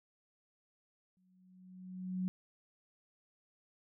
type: tone with exponential growth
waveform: sine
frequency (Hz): 184.5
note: F#3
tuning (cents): -5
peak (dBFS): -31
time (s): 1.17-2.28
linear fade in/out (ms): 0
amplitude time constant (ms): 240
effects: none